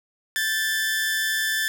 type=tone pair together; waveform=sawtooth; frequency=1575.7 / 1754 Hz; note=G6 / A6; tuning=+9 / -6 cents; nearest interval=major second; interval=185 cents; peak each=-28 / -19 dBFS; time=0.36-1.68 s; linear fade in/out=0 ms; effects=none